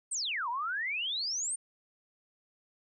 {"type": "exponential two-way sweep", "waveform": "sine", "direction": "down then up", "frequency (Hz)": [9080, 913, 9080], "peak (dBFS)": -31, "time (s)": [0.11, 1.56], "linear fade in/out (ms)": 10, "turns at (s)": 0.49, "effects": []}